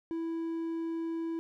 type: tone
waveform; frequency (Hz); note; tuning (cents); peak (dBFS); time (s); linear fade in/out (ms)
triangle; 329.6; E4; 0; -30; 0.11-1.39; 0
effects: none